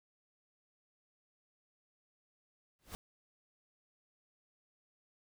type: noise with exponential growth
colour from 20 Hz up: pink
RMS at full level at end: -42 dBFS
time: 2.79-2.95 s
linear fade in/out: 0 ms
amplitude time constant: 33 ms
effects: none